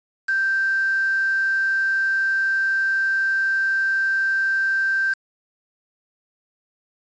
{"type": "tone with quantisation", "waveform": "sine", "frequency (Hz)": 1568, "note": "G6", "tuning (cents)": 0, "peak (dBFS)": -18, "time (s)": [0.28, 5.14], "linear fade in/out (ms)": 10, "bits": 5, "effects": ["resampled to 16000 Hz"]}